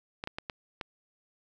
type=clicks; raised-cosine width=0.3 ms; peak=-19 dBFS; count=5; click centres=0.239 / 0.274 / 0.385 / 0.498 / 0.812 s; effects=none